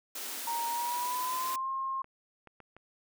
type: high-pass noise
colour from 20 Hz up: white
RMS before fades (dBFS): -39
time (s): 0.15-1.56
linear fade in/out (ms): 5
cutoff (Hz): 230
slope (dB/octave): 48
type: tone with pitch glide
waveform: sine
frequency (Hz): 935 to 1067.8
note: A#5 to C6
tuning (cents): +5 to +35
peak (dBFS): -31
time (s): 0.47-2.02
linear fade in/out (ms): 5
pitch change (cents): +230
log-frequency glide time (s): 0.68-1.69
type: clicks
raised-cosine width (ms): 0.5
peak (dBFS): -36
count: 5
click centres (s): 1.451 / 2.044 / 2.473 / 2.603 / 2.766
effects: none